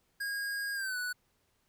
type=tone with pitch glide; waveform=square; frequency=1632 to 1479.4 Hz; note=G#6 to F#6; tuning=-31 to -1 cents; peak=-34 dBFS; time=0.2-1.13 s; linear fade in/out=10 ms; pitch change=-170 cents; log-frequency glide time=0.74-0.97 s; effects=pink hiss -74 dBFS RMS until 1.68 s